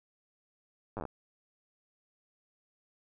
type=slowing click train; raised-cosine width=1 ms; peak=-24 dBFS; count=8; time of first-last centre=0.97-1.053 s; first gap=9 ms; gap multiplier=1.09; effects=none